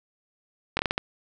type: slowing click train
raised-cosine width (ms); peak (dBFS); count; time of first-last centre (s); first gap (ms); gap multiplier
0.3; -8; 6; 0.77-0.979; 21; 1.35
effects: none